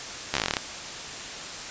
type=slowing click train; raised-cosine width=0.2 ms; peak=-6 dBFS; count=12; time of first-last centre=0.34-0.568 s; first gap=13 ms; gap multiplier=1.09; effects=white hiss -36 dBFS RMS until 1.7 s + resampled to 16000 Hz